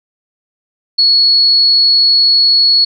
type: tone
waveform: sine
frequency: 4368 Hz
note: C#8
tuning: 26 cents flat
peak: -6 dBFS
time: 0.98-2.85 s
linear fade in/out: 10 ms
effects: none